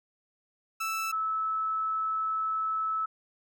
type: tone pair in turn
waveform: 30% pulse / sine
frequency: 1318.5 / 1304.1 Hz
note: E6 / E6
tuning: 0 / -19 cents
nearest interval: unison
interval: 19 cents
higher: first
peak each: -27 dBFS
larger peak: neither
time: 0.8-1.12 / 1.12-3.06 s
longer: second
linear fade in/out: 10 ms
effects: none